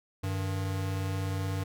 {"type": "tone pair together", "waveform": "square", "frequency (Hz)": [96.38, 153], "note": ["G2", "D#3"], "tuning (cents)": [-29, -29], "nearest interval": "minor sixth", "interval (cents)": 800, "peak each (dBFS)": [-31, -39], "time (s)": [0.23, 1.64], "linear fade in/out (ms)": 10, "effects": []}